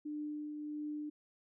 sine tone with tremolo, 299.1 Hz, D4, 32 cents sharp, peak -37 dBFS, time 0.05-1.1 s, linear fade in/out 10 ms, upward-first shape triangle, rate 1.5 Hz, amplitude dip 35%, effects none

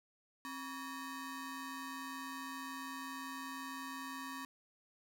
25% pulse ring-modulated tone, 698.5 Hz, F5, in tune, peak -36 dBFS, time 0.45-4.45 s, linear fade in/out 0 ms, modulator 432 Hz, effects none

